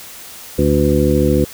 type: harmonic tone with a mistuned harmonic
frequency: 73.42 Hz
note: D2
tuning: in tune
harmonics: 1 / 2 / 3 / 4 / 5 / 7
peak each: -18 / -18 / -18 / -18 / -18 / -18 dBFS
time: 0.58-1.45 s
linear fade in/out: 10 ms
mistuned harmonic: 7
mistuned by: -56 cents
effects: white hiss -35 dBFS RMS until 1.53 s